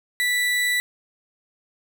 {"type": "tone", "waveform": "35% pulse", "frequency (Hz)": 1969, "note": "B6", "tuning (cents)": -6, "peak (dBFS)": -18, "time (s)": [0.2, 0.8], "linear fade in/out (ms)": 0, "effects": []}